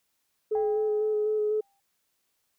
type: tone with vibrato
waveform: sine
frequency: 426 Hz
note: G#4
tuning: 44 cents sharp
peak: -23 dBFS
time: 0.51-1.61 s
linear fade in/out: 10 ms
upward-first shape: square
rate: 4 Hz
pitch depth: 14 cents each way
type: tone with exponential decay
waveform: sine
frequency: 794 Hz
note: G5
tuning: 22 cents sharp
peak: -30 dBFS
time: 0.55-1.8 s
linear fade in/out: 2 ms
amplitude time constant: 270 ms
effects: tanh soft clip ceiling -16 dBFS + white hiss -75 dBFS RMS until 2.58 s